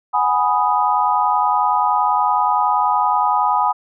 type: chord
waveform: sine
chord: G# minor seventh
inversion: third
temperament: equal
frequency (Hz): 740 / 830.6 / 987.8 / 1244.5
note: F#5 / G#5 / B5 / D#6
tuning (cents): 0 / 0 / 0 / 0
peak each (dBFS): -23 / -18 / -18 / -20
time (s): 0.13-3.73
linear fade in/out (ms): 20
effects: none